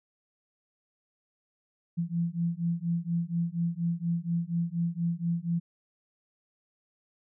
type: beating tone pair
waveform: sine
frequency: 167.7 / 171.9 Hz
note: E3 / F3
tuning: +30 / -27 cents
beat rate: 4.2 Hz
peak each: -30 dBFS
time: 1.97-5.6 s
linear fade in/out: 20 ms
effects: none